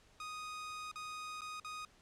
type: tone with dropouts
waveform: sawtooth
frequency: 1244.5 Hz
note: D#6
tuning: in tune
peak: -39 dBFS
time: 0.2-1.85 s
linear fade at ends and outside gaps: 2 ms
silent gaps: 0.915-0.957 / 1.409-1.417 / 1.599-1.646 s
effects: pink hiss -66 dBFS RMS until 2.01 s + low-pass 8000 Hz 12 dB/octave